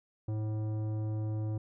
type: tone with tanh clipping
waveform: triangle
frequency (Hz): 108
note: A2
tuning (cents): -32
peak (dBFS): -33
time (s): 0.28-1.58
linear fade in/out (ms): 5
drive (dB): 17
effects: none